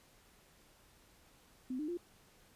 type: tone with pitch steps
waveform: sine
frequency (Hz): 256.2 / 303 / 348.4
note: C4 / D#4 / F4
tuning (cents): -36 / -46 / -4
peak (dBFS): -36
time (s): 1.7-1.973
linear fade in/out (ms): 5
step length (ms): 91
effects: pink hiss -65 dBFS RMS until 2.55 s + resampled to 32000 Hz